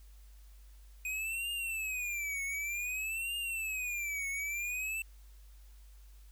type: tone with vibrato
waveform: square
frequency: 2491 Hz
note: D#7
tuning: 1 cent sharp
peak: -35 dBFS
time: 1.05-5.02 s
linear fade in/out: 2 ms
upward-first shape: triangle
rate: 0.54 Hz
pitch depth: 220 cents each way
effects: added 50 Hz sine -52 dBFS peak until 6.31 s + white hiss -67 dBFS RMS until 6.31 s